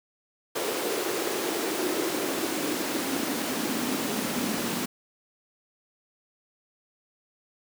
pink noise with high-pass filter sweep, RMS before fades -29 dBFS, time 0.55-4.86 s, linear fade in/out 10 ms, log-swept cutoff 400 to 220 Hz, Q 3.7, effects none

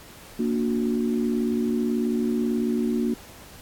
sine chord, Bb augmented, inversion none, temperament just, 233.1 / 291.4 / 364.2 Hz, Bb3 / D4 / F#4, 0 / -13 / -27 cents, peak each -23 / -29 / -28 dBFS, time 0.39-3.14 s, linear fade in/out 5 ms, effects pink hiss -46 dBFS RMS until 3.61 s + AAC 64 kbps

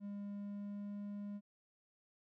triangle tone with pitch glide, 202.5 to 204 Hz, G#3 to G#3, -43 to -31 cents, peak -40 dBFS, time 0-1.41 s, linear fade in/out 50 ms, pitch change +12 cents, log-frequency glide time 0.29-0.99 s, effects none

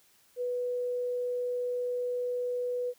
sine tone, 492.6 Hz, B4, 5 cents flat, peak -29 dBFS, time 0.36-2.94 s, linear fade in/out 50 ms, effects white hiss -64 dBFS RMS until 2.98 s

